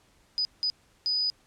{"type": "tone bursts at uneven times", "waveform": "sine", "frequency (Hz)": 4974, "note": "D#8", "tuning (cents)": -1, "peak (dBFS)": -24, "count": 3, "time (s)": [[0.38, 0.45], [0.63, 0.7], [1.06, 1.3]], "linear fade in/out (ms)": 0, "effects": ["pink hiss -63 dBFS RMS until 1.46 s", "low-pass 10000 Hz 12 dB/octave"]}